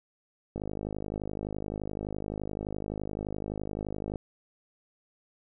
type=click train; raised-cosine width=2 ms; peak=-21 dBFS; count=187; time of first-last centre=0.56-4.158 s; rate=51.7 Hz; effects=none